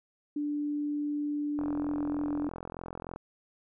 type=tone; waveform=sine; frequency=293.7 Hz; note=D4; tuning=in tune; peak=-29 dBFS; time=0.36-2.49 s; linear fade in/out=5 ms
type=click train; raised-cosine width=1 ms; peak=-25 dBFS; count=69; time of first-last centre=1.59-3.16 s; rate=43.3 Hz
effects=none